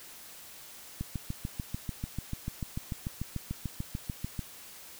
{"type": "click train", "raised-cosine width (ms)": 5, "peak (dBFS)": -21, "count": 24, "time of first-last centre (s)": [1.01, 4.392], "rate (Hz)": 6.8, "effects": ["white hiss -49 dBFS RMS until 4.99 s"]}